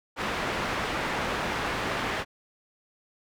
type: low-pass noise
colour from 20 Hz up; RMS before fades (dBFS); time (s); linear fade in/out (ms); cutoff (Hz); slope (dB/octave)
white; -30; 0.16-2.25; 50; 1800; 12
effects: none